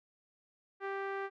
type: tone with low-pass filter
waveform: sawtooth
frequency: 392.3 Hz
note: G4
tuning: 1 cent sharp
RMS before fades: -38 dBFS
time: 0.8-1.3 s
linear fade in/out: 50 ms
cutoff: 1700 Hz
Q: 2
effects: none